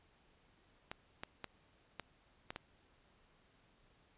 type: clicks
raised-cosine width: 0.3 ms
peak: -26 dBFS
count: 6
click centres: 0.915 / 1.235 / 1.443 / 1.997 / 2.505 / 2.561 s
effects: pink hiss -70 dBFS RMS until 4.17 s + resampled to 8000 Hz